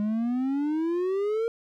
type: exponential sweep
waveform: triangle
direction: up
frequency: 205.5 to 466.2 Hz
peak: -22 dBFS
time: 0-1.48 s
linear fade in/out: 0 ms
effects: none